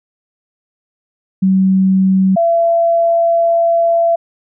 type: tone pair in turn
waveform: sine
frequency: 190 / 674.4 Hz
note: F#3 / E5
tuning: +46 / +39 cents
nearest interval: octave + minor seventh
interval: 2193 cents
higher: second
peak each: -8 / -9 dBFS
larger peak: first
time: 1.42-2.36 / 2.36-4.16 s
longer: second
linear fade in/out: 10 ms
effects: none